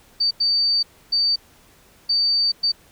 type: tone bursts at uneven times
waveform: sine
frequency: 4603 Hz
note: D8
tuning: 36 cents flat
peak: -16 dBFS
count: 5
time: 0.2-0.31 / 0.4-0.83 / 1.12-1.36 / 2.09-2.52 / 2.63-2.72 s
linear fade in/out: 10 ms
effects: pink hiss -53 dBFS RMS until 2.91 s